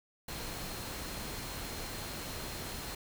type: tone in noise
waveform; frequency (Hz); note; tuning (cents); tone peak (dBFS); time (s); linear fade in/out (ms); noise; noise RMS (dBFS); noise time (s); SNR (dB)
sine; 4186; C8; 0; -51; 0.28-2.95; 5; pink; -41; 0.28-2.95; -13
effects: none